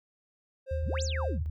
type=tone with tremolo; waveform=triangle; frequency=530 Hz; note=C5; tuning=22 cents sharp; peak=-31 dBFS; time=0.66-1.39 s; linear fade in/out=50 ms; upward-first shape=sine; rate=3.9 Hz; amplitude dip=65%
type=tone; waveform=sine; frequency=78 Hz; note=D#2; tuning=5 cents sharp; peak=-29 dBFS; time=0.71-1.5 s; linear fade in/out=5 ms
type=exponential two-way sweep; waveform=sine; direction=up then down; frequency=49 to 7902 to 69 Hz; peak=-35 dBFS; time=0.82-1.46 s; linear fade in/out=0 ms; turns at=1.03 s
effects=none